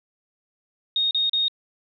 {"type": "tone bursts", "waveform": "sine", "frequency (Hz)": 3717, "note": "A#7", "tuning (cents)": -6, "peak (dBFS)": -19, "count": 3, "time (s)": [0.96, 1.482], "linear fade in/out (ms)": 2, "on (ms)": 150, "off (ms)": 36, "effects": []}